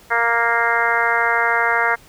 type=harmonic tone; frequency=233.1 Hz; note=A#3; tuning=in tune; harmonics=2 / 3 / 4 / 5 / 6 / 7 / 8 / 9; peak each=-26 / -24 / -22 / -25 / -21 / -22 / -24 / -24 dBFS; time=0.1-1.96 s; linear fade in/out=20 ms; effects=pink hiss -48 dBFS RMS until 2.08 s